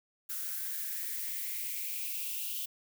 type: noise with high-pass filter sweep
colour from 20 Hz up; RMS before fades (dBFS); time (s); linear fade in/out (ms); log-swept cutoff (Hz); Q
violet; -37; 0.29-2.66; 10; 1400 to 3000; 5.7
effects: none